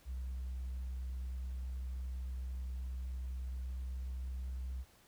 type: tone with pitch glide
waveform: sine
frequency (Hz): 63.6 to 64.01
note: C2 to C2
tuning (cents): -48 to -37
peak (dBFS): -36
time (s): 0.05-4.85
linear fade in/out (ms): 50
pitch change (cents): +11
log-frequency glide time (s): 3.29-4.63
effects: tanh soft clip ceiling -36 dBFS + pink hiss -65 dBFS RMS until 5.07 s